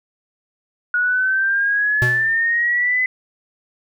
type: exponential sweep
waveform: sine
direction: up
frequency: 1449 to 2029 Hz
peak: -15 dBFS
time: 0.94-3.06 s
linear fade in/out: 2 ms
type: tone with exponential decay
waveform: square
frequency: 123.47 Hz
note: B2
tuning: in tune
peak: -15 dBFS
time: 2.02-2.38 s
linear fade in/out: 0 ms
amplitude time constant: 78 ms
effects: none